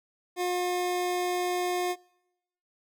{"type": "tone", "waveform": "25% pulse", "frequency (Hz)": 358.2, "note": "F4", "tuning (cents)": 44, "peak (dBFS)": -23, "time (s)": [0.36, 1.96], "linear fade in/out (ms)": 50, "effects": ["noise-tail reverb RT60 0.9 s tail -26 dB re dry"]}